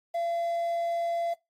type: tone with quantisation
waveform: triangle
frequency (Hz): 681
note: F5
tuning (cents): -44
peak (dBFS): -25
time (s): 0.14-1.34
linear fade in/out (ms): 10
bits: 9
effects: noise-tail reverb RT60 0.2 s tail -21 dB re dry + AAC 48 kbps